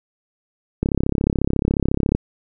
click train, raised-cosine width 3 ms, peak -5 dBFS, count 46, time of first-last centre 0.83-2.15 s, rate 34.1 Hz, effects none

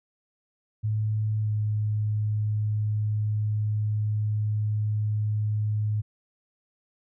sine tone with pitch glide, 107.6 to 106.24 Hz, A2 to G#2, -38 to +40 cents, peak -23 dBFS, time 0.83-6.02 s, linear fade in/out 20 ms, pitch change -22 cents, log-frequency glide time 1.42-1.5 s, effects none

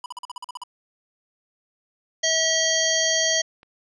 square tone bursts, 987.8 Hz, B5, in tune, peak -32 dBFS, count 10, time 0.04-0.636 s, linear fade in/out 2 ms, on 20 ms, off 44 ms
harmonic tone, 645 Hz, E5, 38 cents flat, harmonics 1 / 3 / 5 / 7 / 9 / 10, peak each -26 / -26 / -26 / -26 / -26 / -26 dBFS, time 2.23-3.42 s, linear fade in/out 10 ms
clicks, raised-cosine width 0.3 ms, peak -32 dBFS, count 3, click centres 2.532 / 3.325 / 3.631 s
effects resampled to 24000 Hz

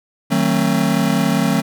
square chord, D# diminished seventh, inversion none, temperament just, 155.56 / 186.68 / 224 / 268.8 Hz, D#3 / F#3 / A3 / C4, 0 / +16 / +31 / +47 cents, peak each -22 / -20 / -20 / -21 dBFS, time 0.3-1.62 s, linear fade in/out 20 ms, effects none

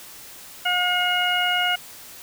harmonic tone, 719 Hz, F#5, 50 cents flat, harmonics 1 / 2 / 3 / 4, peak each -25 / -24 / -27 / -23 dBFS, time 0.65-1.76 s, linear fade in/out 10 ms, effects white hiss -42 dBFS RMS until 2.22 s

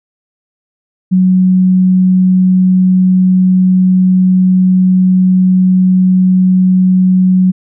sine tone, 185 Hz, F#3, in tune, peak -5 dBFS, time 1.11-7.52 s, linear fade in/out 20 ms, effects none

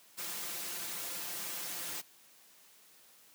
white noise with comb filter, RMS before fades -40 dBFS, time 0.17-2.02 s, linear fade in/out 20 ms, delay 5.8 ms, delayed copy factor +0.8, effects white hiss -61 dBFS RMS until 3.34 s + high-pass 150 Hz 12 dB/octave

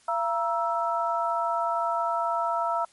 sine tone cluster, 680 / 944 / 1319 Hz, F5 / A#5 / E6, -46 / +22 / +1 cents, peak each -28 dBFS, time 0.08-2.85 s, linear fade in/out 5 ms, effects white hiss -59 dBFS RMS until 2.92 s + MP3 48 kbps

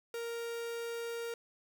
45% pulse tone, 466.2 Hz, A#4, in tune, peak -37 dBFS, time 0.14-1.34 s, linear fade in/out 2 ms, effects 11-bit

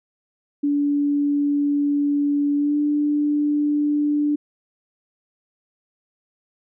sine tone with pitch glide, 288 to 294.4 Hz, D4 to D4, -34 to +4 cents, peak -17 dBFS, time 0.63-4.36 s, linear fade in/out 10 ms, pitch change +38 cents, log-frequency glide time 2.56-2.77 s, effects none

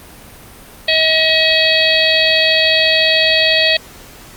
harmonic tone with a mistuned harmonic, 638 Hz, D#5, 43 cents sharp, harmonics 1 / 3 / 4 / 5 / 6 / 7, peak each -17 / -17 / -17 / -17 / -17 / -17 dBFS, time 0.88-3.77 s, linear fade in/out 5 ms, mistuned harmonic 5, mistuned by +50 cents, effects pink hiss -38 dBFS RMS until 4.36 s + Opus 32 kbps

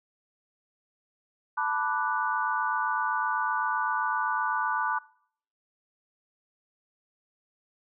sine chord, B minor seventh, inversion third, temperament equal, 880 / 987.8 / 1174.7 / 1480 Hz, A5 / B5 / D6 / F#6, 0 / 0 / 0 / 0 cents, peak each -31 dBFS, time 1.57-4.99 s, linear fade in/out 10 ms, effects noise-tail reverb RT60 0.6 s tail -22 dB re dry

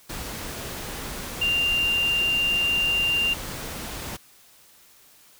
sine tone in noise, 2787 Hz, F7, 4 cents flat, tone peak -20 dBFS, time 1.41-3.34 s, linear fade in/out 10 ms, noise pink, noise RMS -34 dBFS, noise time 0.09-4.17 s, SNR +11 dB, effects white hiss -54 dBFS RMS until 5.39 s

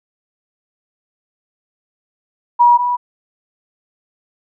sine tone pair in turn, 961 / 976.1 Hz, B5 / B5, -48 / -21 cents, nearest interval unison, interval 27 cents, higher second, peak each -6 / -14 dBFS, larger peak first, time 2.59-2.78 / 2.78-2.97 s, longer neither, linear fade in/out 20 ms, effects none

